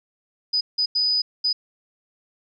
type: tone bursts at uneven times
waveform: sine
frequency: 4978 Hz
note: D#8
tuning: in tune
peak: -18 dBFS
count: 4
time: 0.53-0.61 / 0.78-0.86 / 0.95-1.22 / 1.44-1.53 s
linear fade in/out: 10 ms
effects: none